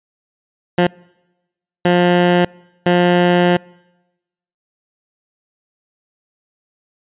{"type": "tone bursts at uneven times", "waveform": "15% pulse", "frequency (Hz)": 176.7, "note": "F3", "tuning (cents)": 21, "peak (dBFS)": -4, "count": 3, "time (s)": [[0.78, 0.87], [1.85, 2.45], [2.86, 3.57]], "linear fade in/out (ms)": 5, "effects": ["noise-tail reverb RT60 1.0 s tail -26 dB re dry", "resampled to 8000 Hz"]}